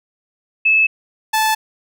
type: tone pair in turn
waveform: sine / sawtooth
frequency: 2607 / 873 Hz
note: E7 / A5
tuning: -20 / -14 cents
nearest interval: octave + perfect fifth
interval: 1894 cents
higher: first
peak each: -10 dBFS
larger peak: neither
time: 0.65-0.87 / 1.33-1.55 s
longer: neither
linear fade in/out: 10 ms
effects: none